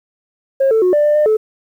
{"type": "tone with pitch steps", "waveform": "sine", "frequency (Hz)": [540, 443.8, 364.7, 591, 595, 602, 433.6], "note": ["C#5", "A4", "F#4", "D5", "D5", "D5", "A4"], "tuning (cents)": [-45, 15, -25, 11, 22, 43, -25], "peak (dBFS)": -8, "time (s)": [0.6, 1.37], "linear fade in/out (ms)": 10, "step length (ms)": 110, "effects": ["tanh soft clip ceiling -7 dBFS", "8-bit"]}